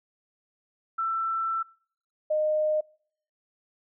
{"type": "tone pair in turn", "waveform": "sine", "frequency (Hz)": [1335, 614.2], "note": ["E6", "D#5"], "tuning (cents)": [22, -23], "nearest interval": "octave + minor second", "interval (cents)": 1345, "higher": "first", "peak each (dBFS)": [-25, -22], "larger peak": "second", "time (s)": [[0.98, 1.63], [2.3, 2.81]], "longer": "first", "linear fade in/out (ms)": 10, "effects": ["noise-tail reverb RT60 0.6 s tail -26 dB re dry"]}